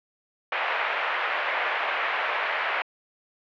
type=band-pass noise; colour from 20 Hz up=white; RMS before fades=-27 dBFS; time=0.52-2.82 s; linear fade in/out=2 ms; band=550 to 2400 Hz; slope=24 dB/octave; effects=low-pass 4000 Hz 12 dB/octave